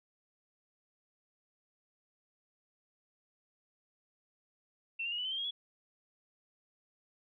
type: tone with pitch steps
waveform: sine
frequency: 2700 / 2787 / 2877 / 2970 / 3066 / 3165 / 3267 / 3372 Hz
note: E7 / F7 / F#7 / F#7 / G7 / G7 / G#7 / G#7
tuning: +41 / -4 / -49 / +6 / -39 / +16 / -29 / +26 cents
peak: -34 dBFS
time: 4.99-5.51 s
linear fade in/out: 10 ms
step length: 65 ms
effects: none